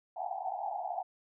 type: band-pass noise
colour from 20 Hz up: pink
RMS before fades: -37 dBFS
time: 0.16-1.03 s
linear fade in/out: 10 ms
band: 700 to 840 Hz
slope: 96 dB/octave
effects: none